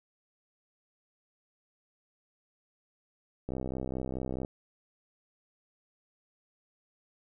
click train, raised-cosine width 2 ms, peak -22 dBFS, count 63, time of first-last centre 3.49-4.448 s, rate 64.7 Hz, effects none

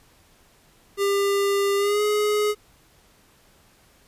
square tone with pitch glide, 399.3 to 419.2 Hz, G4 to G#4, +32 to +16 cents, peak -20 dBFS, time 0.97-2.55 s, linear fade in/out 50 ms, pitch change +84 cents, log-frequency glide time 1.77-2.02 s, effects pink hiss -57 dBFS RMS until 4.07 s + resampled to 32000 Hz

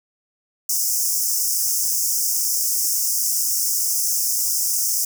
pink high-pass noise, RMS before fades -21 dBFS, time 0.69-5.05 s, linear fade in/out 5 ms, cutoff 5200 Hz, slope 96 dB/octave, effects none

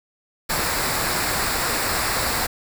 pink noise with comb filter, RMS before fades -23 dBFS, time 0.49-2.47 s, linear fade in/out 10 ms, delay 0.32 ms, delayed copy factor -0.55, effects none

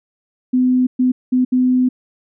sine tone bursts at uneven times, 253.2 Hz, B3, 43 cents sharp, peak -11 dBFS, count 4, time 0.53-0.87 / 0.99-1.12 / 1.32-1.45 / 1.52-1.89 s, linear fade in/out 10 ms, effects none

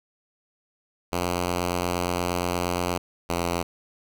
5% pulse tone pair in turn, 88.5 / 86.38 Hz, F2 / F2, +23 / -18 cents, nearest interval unison, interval 41 cents, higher first, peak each -13 dBFS, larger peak neither, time 1.12-2.98 / 3.29-3.63 s, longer first, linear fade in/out 10 ms, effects none

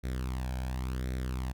sawtooth tone with flanger, 63.7 Hz, C2, 46 cents flat, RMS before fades -34 dBFS, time 0.03-1.53 s, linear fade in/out 20 ms, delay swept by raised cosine 0.51 to 1.28 ms, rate 0.92 Hz, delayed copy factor +0.65, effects none

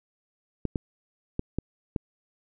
clicks, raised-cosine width 3 ms, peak -14 dBFS, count 5, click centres 0.653 / 0.758 / 1.394 / 1.586 / 1.962 s, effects none

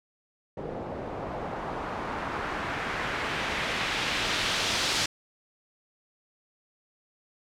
white noise with low-pass filter sweep, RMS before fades -31 dBFS, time 0.57-5.06 s, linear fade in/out 5 ms, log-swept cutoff 520 to 5000 Hz, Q 1.1, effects none

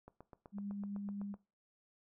click train, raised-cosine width 1 ms, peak -38 dBFS, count 11, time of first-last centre 0.08-1.341 s, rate 7.93 Hz
sine tone with tremolo, 201.5 Hz, G3, 48 cents sharp, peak -39 dBFS, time 0.52-1.36 s, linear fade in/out 50 ms, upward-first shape sine, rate 7.6 Hz, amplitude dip 25%
effects noise-tail reverb RT60 0.3 s tail -18 dB re dry

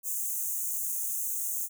white high-pass noise, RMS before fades -32 dBFS, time 0.03-1.69 s, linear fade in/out 50 ms, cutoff 6200 Hz, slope 96 dB/octave, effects none

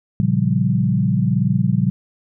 sine chord, G half-diminished seventh, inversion first, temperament equal, 116.54 / 138.59 / 174.61 / 196 Hz, Bb2 / Db3 / F3 / G3, 0 / 0 / 0 / 0 cents, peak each -20 dBFS, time 0.2-1.9 s, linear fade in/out 0 ms, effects none

